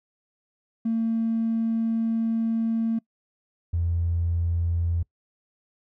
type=tone pair in turn; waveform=triangle; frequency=226.4 / 84.8 Hz; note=A3 / E2; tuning=+50 / +50 cents; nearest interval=octave + perfect fourth; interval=1700 cents; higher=first; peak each=-18 dBFS; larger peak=neither; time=0.85-2.99 / 3.73-5.03 s; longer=first; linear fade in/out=10 ms; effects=noise-tail reverb RT60 0.1 s tail -26 dB re dry + tanh soft clip ceiling -19 dBFS